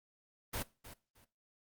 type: noise with echo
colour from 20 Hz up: pink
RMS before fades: -38 dBFS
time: 0.53-0.63 s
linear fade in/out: 10 ms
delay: 310 ms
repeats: 2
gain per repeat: -13 dB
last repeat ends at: 1.25 s
effects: noise-tail reverb RT60 0.3 s tail -19 dB re dry + Opus 32 kbps